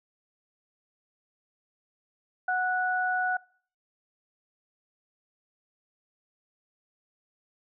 sine tone pair together, 737 / 1474 Hz, F#5 / F#6, -7 / -7 cents, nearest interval octave, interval 1200 cents, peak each -27 / -27 dBFS, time 2.48-3.37 s, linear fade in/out 5 ms, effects noise-tail reverb RT60 0.5 s tail -24 dB re dry

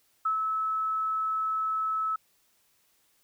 sine tone with ADSR envelope, 1300 Hz, E6, 24 cents flat, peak -23 dBFS, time 0.25-2.16 s, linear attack 8 ms, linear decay 110 ms, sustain -3 dB, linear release 6 ms, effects white hiss -68 dBFS RMS until 3.23 s

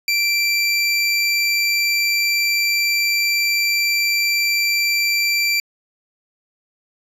25% pulse tone, 2349 Hz, D7, in tune, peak -12 dBFS, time 0.08-5.6 s, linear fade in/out 2 ms, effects resampled to 32000 Hz

